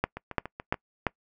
two click trains, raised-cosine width 0.5 ms, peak -9 / -21 dBFS, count 4 / 5, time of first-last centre 0.04-1.067 / 0.17-0.742 s, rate 2.92 / 6.99 Hz, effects noise-tail reverb RT60 0.1 s tail -24 dB re dry

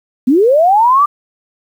sine linear sweep, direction up, 233.1 to 1200 Hz, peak -6 dBFS, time 0.27-1.06 s, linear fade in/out 10 ms, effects 7-bit

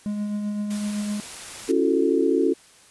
triangle tone with tremolo, 207.7 Hz, G#3, in tune, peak -21 dBFS, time 0.06-1.2 s, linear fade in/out 0 ms, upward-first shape triangle, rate 7.8 Hz, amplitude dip 35%
white noise, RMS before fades -37 dBFS, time 0.7-1.72 s, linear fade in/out 10 ms
sine chord, F# minor seventh, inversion second, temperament equal with one note detuned, 277.2 / 335.6 / 370 / 440 Hz, C#4 / E4 / F#4 / A4, 0 / +31 / 0 / 0 cents, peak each -23 dBFS, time 1.68-2.54 s, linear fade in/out 20 ms
effects white hiss -52 dBFS RMS until 2.9 s + resampled to 24000 Hz

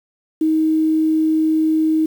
sine tone with quantisation, 315.3 Hz, D#4, 23 cents sharp, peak -13 dBFS, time 0.41-2.06 s, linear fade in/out 5 ms, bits 7, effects none

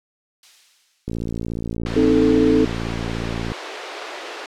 violet noise with exponential decay, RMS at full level -31 dBFS, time 0.43-1.77 s, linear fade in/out 2 ms, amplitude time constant 290 ms
click train, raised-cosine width 3 ms, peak -14 dBFS, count 140, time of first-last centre 1.08-3.519 s, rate 57 Hz
pink high-pass noise, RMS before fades -31 dBFS, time 1.86-4.46 s, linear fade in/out 2 ms, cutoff 340 Hz, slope 48 dB/octave
sine chord, A diminished, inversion first, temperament equal, 261.6 / 311.1 / 440 Hz, C4 / Eb4 / A4, 0 / 0 / 0 cents, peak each -17 dBFS, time 1.96-2.65 s, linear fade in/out 5 ms
effects low-pass 4000 Hz 12 dB/octave

